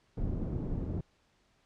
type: low-pass noise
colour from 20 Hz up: pink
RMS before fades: -34 dBFS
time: 0.17-1.01 s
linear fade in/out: 5 ms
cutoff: 290 Hz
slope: 12 dB/octave
effects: pink hiss -70 dBFS RMS until 1.65 s + low-pass 6000 Hz 12 dB/octave